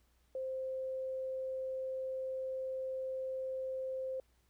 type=tone; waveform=sine; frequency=523.3 Hz; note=C5; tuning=in tune; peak=-36 dBFS; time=0.35-4.2 s; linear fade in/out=2 ms; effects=added 60 Hz sine -70 dBFS peak until 4.49 s + pink hiss -75 dBFS RMS until 4.49 s